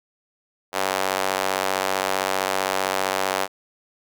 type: tone with high-pass filter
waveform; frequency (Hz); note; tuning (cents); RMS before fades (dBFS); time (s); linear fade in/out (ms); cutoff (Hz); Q
square; 47.71; G1; -46; -24; 0.72-3.48; 50; 660; 1.2
effects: none